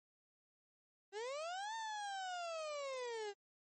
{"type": "linear two-way sweep", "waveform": "35% pulse", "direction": "up then down", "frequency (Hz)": [379.6, 910, 393.2], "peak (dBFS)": -40, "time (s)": [1.12, 3.34], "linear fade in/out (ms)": 50, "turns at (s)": 1.75, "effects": ["MP3 32 kbps"]}